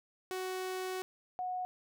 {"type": "tone pair in turn", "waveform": ["sawtooth", "sine"], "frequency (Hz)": [372.3, 732.4], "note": ["F#4", "F#5"], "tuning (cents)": [11, -18], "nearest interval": "octave", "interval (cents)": 1171, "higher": "second", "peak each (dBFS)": [-32, -34], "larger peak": "first", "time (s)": [[0.31, 1.02], [1.39, 1.65]], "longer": "first", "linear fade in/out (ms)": 0, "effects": []}